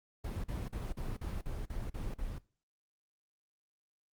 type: noise bursts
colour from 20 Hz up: brown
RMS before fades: -38 dBFS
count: 9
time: 0.24-2.384 s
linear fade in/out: 5 ms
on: 200 ms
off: 43 ms
effects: noise-tail reverb RT60 0.4 s tail -21 dB re dry + Opus 24 kbps